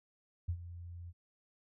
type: tone with ADSR envelope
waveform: sine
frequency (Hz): 86.6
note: F2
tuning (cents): -14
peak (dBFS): -30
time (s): 0.48-1.13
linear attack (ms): 12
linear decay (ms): 71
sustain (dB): -14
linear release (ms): 41
effects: none